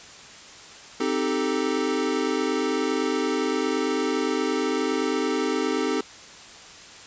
square chord, A half-diminished seventh, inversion first, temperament equal, 261.6 / 311.1 / 392 / 440 Hz, C4 / Eb4 / G4 / A4, 0 / 0 / 0 / 0 cents, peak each -29 dBFS, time 1-6.01 s, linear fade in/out 5 ms, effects white hiss -44 dBFS RMS until 7.06 s + resampled to 16000 Hz

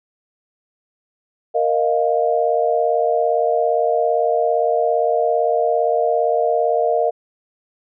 sine chord, Bb suspended fourth, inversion none, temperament just, 466.2 / 621.6 / 699.2 Hz, Bb4 / Eb5 / F5, 0 / -2 / +2 cents, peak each -19 dBFS, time 1.54-7.11 s, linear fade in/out 20 ms, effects none

